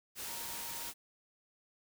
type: tone in noise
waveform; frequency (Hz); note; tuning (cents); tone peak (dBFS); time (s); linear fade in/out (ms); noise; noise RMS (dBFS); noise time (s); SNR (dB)
sine; 932.3; A#5; 0; -51; 0.24-0.92; 50; white; -42; 0.15-0.94; -12
effects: none